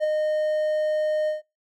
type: tone with ADSR envelope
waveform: triangle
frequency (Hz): 614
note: D#5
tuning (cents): -23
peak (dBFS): -16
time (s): 0-1.42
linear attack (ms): 38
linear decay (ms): 9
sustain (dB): -3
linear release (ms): 140
effects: noise-tail reverb RT60 0.2 s tail -20 dB re dry